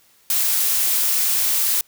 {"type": "noise", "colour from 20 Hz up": "blue", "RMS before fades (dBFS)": -19, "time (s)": [0.3, 1.81], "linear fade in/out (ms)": 2, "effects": ["white hiss -56 dBFS RMS until 1.87 s"]}